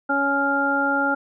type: harmonic tone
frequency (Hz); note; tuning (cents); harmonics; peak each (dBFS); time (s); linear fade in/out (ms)
279.3; C#4; +13; 1 / 2 / 3 / 5; -25 / -27 / -25 / -21; 0.09-1.15; 10
effects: none